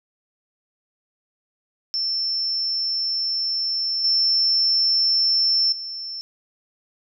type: tone with level steps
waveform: sine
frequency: 5360 Hz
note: E8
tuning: 28 cents sharp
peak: -21 / -16 / -29 dBFS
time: 1.94-6.21 s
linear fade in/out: 0 ms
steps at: 4.04 / 5.72 s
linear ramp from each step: 5 ms
effects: none